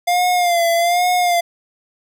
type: tone with vibrato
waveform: square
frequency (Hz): 698.5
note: F5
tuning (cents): 0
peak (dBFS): -14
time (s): 0.07-1.41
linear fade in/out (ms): 10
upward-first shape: sine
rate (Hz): 1.2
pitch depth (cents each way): 60
effects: none